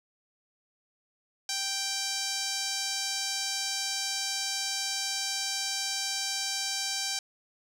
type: tone with band-pass filter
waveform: sawtooth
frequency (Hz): 784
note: G5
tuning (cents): 0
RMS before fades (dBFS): -32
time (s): 1.49-7.19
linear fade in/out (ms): 2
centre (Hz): 5700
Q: 2.1
effects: none